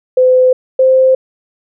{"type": "tone pair in turn", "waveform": "sine", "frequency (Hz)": [510, 521.6], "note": ["C5", "C5"], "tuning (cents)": [-44, -5], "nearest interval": "unison", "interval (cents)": 39, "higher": "second", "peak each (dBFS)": -5, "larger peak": "neither", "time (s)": [[0.17, 0.53], [0.79, 1.15]], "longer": "neither", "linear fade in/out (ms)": 5, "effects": []}